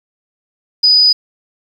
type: tone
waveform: sine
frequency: 4967 Hz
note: D#8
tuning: 4 cents flat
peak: -6 dBFS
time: 0.83-1.13 s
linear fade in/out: 10 ms
effects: 7-bit